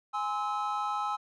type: chord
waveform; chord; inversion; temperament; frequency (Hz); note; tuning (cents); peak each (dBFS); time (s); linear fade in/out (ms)
triangle; Ab augmented; none; just; 830.6 / 1038.3 / 1297.8; Ab5 / C6 / E6; 0 / -14 / -27; -31 / -35 / -31; 0.13-1.17; 20
effects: resampled to 22050 Hz